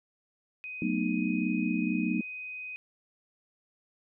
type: tone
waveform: sine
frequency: 2505 Hz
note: D#7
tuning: 11 cents sharp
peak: -37 dBFS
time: 0.64-2.76 s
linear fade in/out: 0 ms
type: chord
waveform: sine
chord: B dominant seventh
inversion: second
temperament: just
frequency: 185.21 / 222.2 / 246.9 / 308.7 Hz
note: F#3 / A3 / B3 / D#4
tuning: +2 / +17 / 0 / -14 cents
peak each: -32 dBFS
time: 0.82-2.21 s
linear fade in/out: 2 ms
effects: none